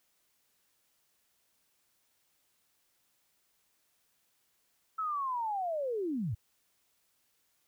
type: linear sweep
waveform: sine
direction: down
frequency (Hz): 1318.5 to 86.7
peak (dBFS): -31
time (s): 4.98-6.35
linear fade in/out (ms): 10
effects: white hiss -74 dBFS RMS until 7.67 s